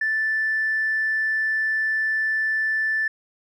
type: tone with tanh clipping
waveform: triangle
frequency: 1760 Hz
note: A6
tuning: in tune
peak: -20 dBFS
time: 0.01-3.08 s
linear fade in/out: 5 ms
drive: 4 dB
effects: none